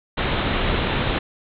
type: low-pass noise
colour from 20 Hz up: pink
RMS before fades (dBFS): -22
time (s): 0.17-1.19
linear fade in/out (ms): 10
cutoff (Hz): 3900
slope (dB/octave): 96
effects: none